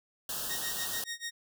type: band-stop noise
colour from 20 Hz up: white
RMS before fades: -36 dBFS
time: 0.29-1.04 s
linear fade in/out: 2 ms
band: 1800 to 2700 Hz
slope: 96 dB/octave
type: tone with tremolo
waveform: 15% pulse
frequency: 1864.7 Hz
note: A#6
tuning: in tune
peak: -28 dBFS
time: 0.49-1.31 s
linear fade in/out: 20 ms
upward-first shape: sine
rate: 6.8 Hz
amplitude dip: 95%
effects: none